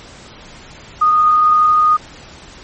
sine tone, 1235 Hz, D#6, 13 cents flat, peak -8 dBFS, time 1.01-1.97 s, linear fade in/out 10 ms, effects pink hiss -38 dBFS RMS until 2.63 s + MP3 32 kbps

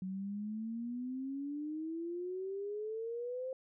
sine exponential sweep, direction up, 185 to 526 Hz, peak -37 dBFS, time 0.02-3.53 s, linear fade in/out 2 ms, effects none

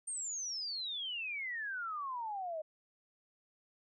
sine exponential sweep, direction down, 8870 to 609 Hz, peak -37 dBFS, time 0.07-2.62 s, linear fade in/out 10 ms, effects none

